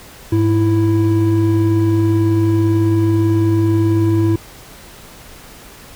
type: tone pair together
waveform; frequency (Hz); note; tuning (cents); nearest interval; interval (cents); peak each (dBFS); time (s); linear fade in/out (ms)
triangle; 104 / 330.2; G#2 / E4; +3 / +3; octave + minor sixth; 2000; -12; 0.32-4.36; 5
effects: pink hiss -39 dBFS RMS until 5.95 s